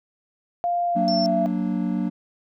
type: tone with pitch glide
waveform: sine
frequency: 698.5 to 674.3 Hz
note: F5 to E5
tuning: 0 to +39 cents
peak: -20 dBFS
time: 0.64-1.46 s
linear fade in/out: 0 ms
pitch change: -61 cents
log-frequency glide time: 0.87-1.17 s
type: chord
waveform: triangle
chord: Gb augmented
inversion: none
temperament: equal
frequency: 185 / 233.1 / 293.7 Hz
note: Gb3 / Bb3 / D4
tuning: 0 / 0 / 0 cents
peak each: -23 / -24 / -26 dBFS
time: 0.95-2.1 s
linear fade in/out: 20 ms
type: tone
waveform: sine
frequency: 5390 Hz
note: E8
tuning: 38 cents sharp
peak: -26 dBFS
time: 1.08-1.26 s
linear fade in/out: 0 ms
effects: none